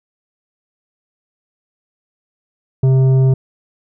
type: tone with tanh clipping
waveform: sine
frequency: 131.9 Hz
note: C3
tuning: 14 cents sharp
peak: -10 dBFS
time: 2.83-3.34 s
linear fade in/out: 5 ms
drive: 9 dB
effects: none